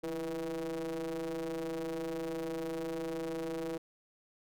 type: ring-modulated tone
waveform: square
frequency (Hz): 79.4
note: D#2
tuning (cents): +36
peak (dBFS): -33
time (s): 0.03-3.78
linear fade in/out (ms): 10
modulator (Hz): 410
effects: none